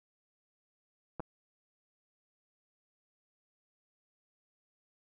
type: clicks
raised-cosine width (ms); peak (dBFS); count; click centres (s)
1; -25; 2; 1.197 / 1.203
effects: none